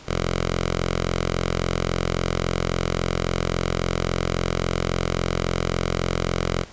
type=tone with notch filter; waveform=5% pulse; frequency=43.65 Hz; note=F1; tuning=in tune; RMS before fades=-24 dBFS; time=0.06-6.66 s; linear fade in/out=50 ms; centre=270 Hz; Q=1.5; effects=pink hiss -45 dBFS RMS until 6.72 s + resampled to 16000 Hz